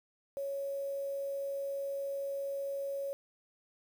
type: tone with quantisation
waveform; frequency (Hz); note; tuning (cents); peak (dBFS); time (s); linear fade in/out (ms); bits
sine; 554.4; C#5; 0; -34; 0.37-3.13; 0; 9
effects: none